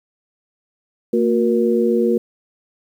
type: tone cluster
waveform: sine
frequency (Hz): 228.8 / 364.3 / 471.9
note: A#3 / F#4 / A#4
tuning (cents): -32 / -27 / +21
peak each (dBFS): -18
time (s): 1.13-2.18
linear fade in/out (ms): 5
effects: 8-bit